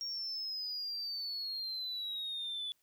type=exponential sweep; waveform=sine; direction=down; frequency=5588 to 3448 Hz; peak=-35 dBFS; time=0.01-2.72 s; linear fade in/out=0 ms; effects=tanh soft clip ceiling -34 dBFS + white hiss -75 dBFS RMS until 2.82 s